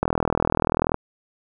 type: click train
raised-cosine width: 1 ms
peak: -5 dBFS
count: 38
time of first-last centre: 0.03-0.944 s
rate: 40.5 Hz
effects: none